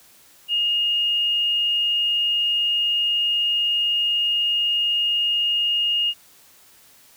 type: tone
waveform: sine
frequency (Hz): 2848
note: F7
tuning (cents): +33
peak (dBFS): -18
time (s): 0.48-6.14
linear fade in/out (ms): 50
effects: white hiss -52 dBFS RMS until 7.16 s